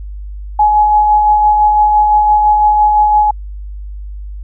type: tone with tremolo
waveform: sine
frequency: 843 Hz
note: G#5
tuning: 26 cents sharp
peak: -5 dBFS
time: 0.59-3.31 s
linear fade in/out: 5 ms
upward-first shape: sine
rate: 5.9 Hz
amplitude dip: 30%
effects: added 50 Hz sine -23 dBFS peak until 4.43 s